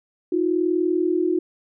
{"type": "tone pair together", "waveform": "sine", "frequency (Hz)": [319, 359.5], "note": ["D#4", "F#4"], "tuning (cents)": [43, -50], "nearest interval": "major second", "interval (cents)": 207, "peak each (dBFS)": [-22, -20], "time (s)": [0.32, 1.39], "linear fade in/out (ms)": 5, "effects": []}